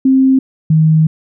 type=tone pair in turn; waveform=sine; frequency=264.5 / 157.7 Hz; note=C4 / D#3; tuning=+19 / +24 cents; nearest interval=major sixth; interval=895 cents; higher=first; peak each=-6 dBFS; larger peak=neither; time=0.05-0.39 / 0.7-1.07 s; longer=second; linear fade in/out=5 ms; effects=none